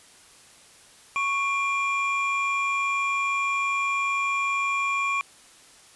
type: tone pair together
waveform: triangle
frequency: 1108.7 / 2389 Hz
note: C#6 / D7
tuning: 0 / +29 cents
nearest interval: octave + minor second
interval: 1329 cents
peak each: -24 dBFS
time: 1.16-5.21 s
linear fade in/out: 0 ms
effects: white hiss -52 dBFS RMS until 5.95 s + resampled to 24000 Hz